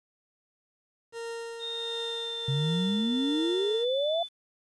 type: tone with tremolo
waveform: 40% pulse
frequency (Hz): 462.4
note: A#4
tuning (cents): -14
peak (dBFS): -33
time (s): 1.12-3.86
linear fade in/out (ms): 50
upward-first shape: triangle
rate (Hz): 1.4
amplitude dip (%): 50
type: tone with pitch glide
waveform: sine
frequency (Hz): 3674 to 3500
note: A#7 to A7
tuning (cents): -26 to -10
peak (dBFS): -33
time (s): 1.59-4.29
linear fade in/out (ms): 50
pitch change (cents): -84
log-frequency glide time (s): 1.73-2.85
type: exponential sweep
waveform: sine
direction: up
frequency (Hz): 132.2 to 698.5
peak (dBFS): -25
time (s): 2.48-4.23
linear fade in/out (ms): 5
effects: resampled to 22050 Hz + 10-bit